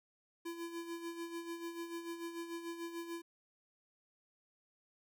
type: tone with tremolo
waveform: square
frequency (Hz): 337.4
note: E4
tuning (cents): +40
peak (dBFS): -40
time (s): 0.45-3.22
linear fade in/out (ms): 10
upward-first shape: sine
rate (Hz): 6.8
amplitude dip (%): 60
effects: none